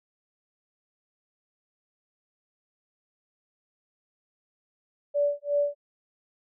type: tone with tremolo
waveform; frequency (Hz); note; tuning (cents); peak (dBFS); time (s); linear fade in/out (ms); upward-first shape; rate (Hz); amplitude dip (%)
sine; 578; D5; -28; -20; 5.14-5.75; 20; sine; 2.8; 100
effects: none